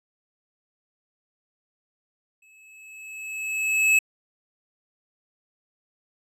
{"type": "tone with exponential growth", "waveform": "square", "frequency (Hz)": 2592, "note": "E7", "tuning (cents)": -30, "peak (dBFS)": -15, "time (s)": [2.42, 3.99], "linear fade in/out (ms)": 5, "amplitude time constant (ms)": 340, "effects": ["low-pass 12000 Hz 12 dB/octave"]}